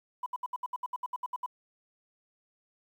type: tone bursts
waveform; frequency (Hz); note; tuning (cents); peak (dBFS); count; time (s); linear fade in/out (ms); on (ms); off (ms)
sine; 990; B5; +4; -30; 13; 0.23-1.462; 5; 32; 68
effects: tanh soft clip ceiling -26 dBFS + 10-bit